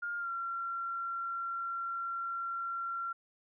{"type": "tone with pitch glide", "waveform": "sine", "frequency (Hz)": [1411, 1368.5], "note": ["F6", "F6"], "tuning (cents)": [17, -36], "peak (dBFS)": -34, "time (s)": [0.02, 3.13], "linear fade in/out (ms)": 10, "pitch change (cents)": -53, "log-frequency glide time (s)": [0.18, 0.29], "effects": []}